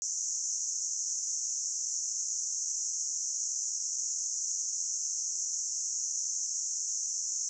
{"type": "band-pass noise", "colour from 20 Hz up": "pink", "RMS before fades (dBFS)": -34, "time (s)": [0.02, 7.49], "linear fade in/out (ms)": 0, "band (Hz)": [5800, 7100], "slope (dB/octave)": 96, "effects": []}